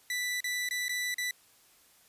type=tone with dropouts; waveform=sawtooth; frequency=1978 Hz; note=B6; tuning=2 cents sharp; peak=-27 dBFS; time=0.1-1.31 s; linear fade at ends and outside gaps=2 ms; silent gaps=0.405-0.442 / 0.689-0.709 / 0.883-0.893 / 1.143-1.182 s; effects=white hiss -62 dBFS RMS until 2.08 s + resampled to 32000 Hz